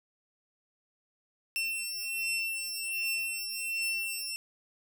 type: beating tone pair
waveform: sawtooth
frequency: 2699 / 2700.3 Hz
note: E7 / E7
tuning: +40 / +41 cents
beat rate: 1.3 Hz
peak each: -30 / -33 dBFS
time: 1.56-4.36 s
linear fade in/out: 0 ms
effects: none